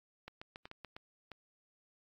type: clicks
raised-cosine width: 0.3 ms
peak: -30 dBFS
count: 8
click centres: 0.28 / 0.415 / 0.559 / 0.655 / 0.714 / 0.847 / 0.965 / 1.317 s
effects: AAC 64 kbps